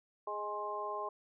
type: harmonic tone with a mistuned harmonic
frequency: 207.7 Hz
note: G#3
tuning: in tune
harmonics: 2 / 3 / 4 / 5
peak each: -43 / -43 / -43 / -39 dBFS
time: 0.27-1.09 s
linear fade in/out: 5 ms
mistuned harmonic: 5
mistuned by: +26 cents
effects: none